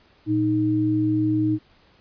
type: tone pair together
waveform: sine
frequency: 116.53 / 311.1 Hz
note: A#2 / D#4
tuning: 0 / 0 cents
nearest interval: octave + perfect fourth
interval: 1700 cents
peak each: -25 / -19 dBFS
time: 0.26-1.59 s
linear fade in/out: 50 ms
effects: pink hiss -57 dBFS RMS until 2 s + resampled to 11025 Hz